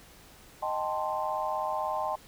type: chord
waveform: sine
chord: A half-diminished seventh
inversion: second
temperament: equal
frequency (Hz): 622.3 / 784 / 880 / 1046.5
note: Eb5 / G5 / A5 / C6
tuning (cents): 0 / 0 / 0 / 0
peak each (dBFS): -34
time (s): 0.62-2.16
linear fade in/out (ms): 10
effects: pink hiss -54 dBFS RMS until 2.27 s